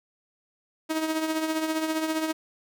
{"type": "tone with tremolo", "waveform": "sawtooth", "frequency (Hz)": 316.6, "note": "D#4", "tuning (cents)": 30, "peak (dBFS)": -19, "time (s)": [0.89, 2.33], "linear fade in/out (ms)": 20, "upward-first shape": "triangle", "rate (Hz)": 15, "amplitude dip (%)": 60, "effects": []}